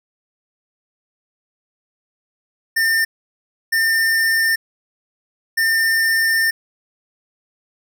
square tone bursts at uneven times, 1804 Hz, A6, 43 cents sharp, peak -15 dBFS, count 3, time 2.76-3.05 / 3.72-4.56 / 5.57-6.51 s, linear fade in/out 10 ms, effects none

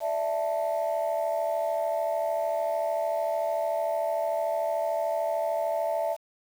sine chord, D suspended second, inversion none, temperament just, 587.3 / 660.7 / 881 Hz, D5 / E5 / A5, 0 / +4 / +2 cents, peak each -30 / -26 / -32 dBFS, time 0-6.17 s, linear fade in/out 50 ms, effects tanh soft clip ceiling -19 dBFS + 8-bit

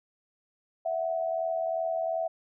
sine tone pair together, 657 / 739.7 Hz, E5 / F#5, -6 / -1 cents, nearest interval major second, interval 205 cents, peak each -28 / -33 dBFS, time 0.85-2.28 s, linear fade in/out 10 ms, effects none

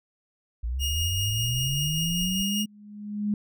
sine linear sweep, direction up, 54.8 to 212.7 Hz, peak -26 dBFS, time 0.63-2.66 s, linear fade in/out 10 ms
sawtooth tone with tremolo, 2854 Hz, F7, 37 cents sharp, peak -23 dBFS, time 0.79-2.66 s, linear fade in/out 50 ms, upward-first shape sine, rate 5.1 Hz, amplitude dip 25%
pink low-pass noise, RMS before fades -40 dBFS, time 0.81-2.42 s, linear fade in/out 0 ms, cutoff 110 Hz, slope 24 dB/octave
sine tone with exponential growth, 207.7 Hz, G#3, in tune, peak -21 dBFS, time 2.46-3.34 s, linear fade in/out 2 ms, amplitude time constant 190 ms
effects none

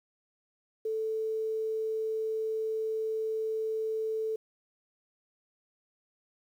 sine tone, 440 Hz, A4, in tune, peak -29 dBFS, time 0.85-4.36 s, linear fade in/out 5 ms, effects 10-bit

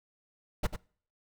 brown noise with echo, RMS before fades -25 dBFS, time 0.63-0.67 s, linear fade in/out 10 ms, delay 94 ms, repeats 1, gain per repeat -9 dB, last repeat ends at 0.764 s, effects noise-tail reverb RT60 0.5 s tail -24 dB re dry

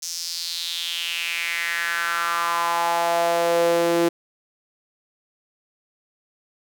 sawtooth tone with high-pass filter sweep, 170 Hz, F3, 46 cents flat, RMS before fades -23 dBFS, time 0.02-4.09 s, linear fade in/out 10 ms, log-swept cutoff 5900 to 370 Hz, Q 4.2, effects none

